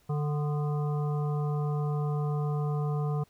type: harmonic tone with a mistuned harmonic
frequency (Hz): 147.7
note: D3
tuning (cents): +10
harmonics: 1 / 3 / 5 / 7 / 8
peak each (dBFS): -27 / -37 / -41 / -44 / -45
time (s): 0.09-3.24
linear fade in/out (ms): 10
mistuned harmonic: 8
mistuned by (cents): +68
effects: pink hiss -65 dBFS RMS until 3.29 s